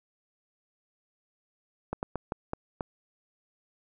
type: slowing click train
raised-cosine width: 1 ms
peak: -17 dBFS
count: 6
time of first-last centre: 1.93-2.808 s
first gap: 99 ms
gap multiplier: 1.29
effects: none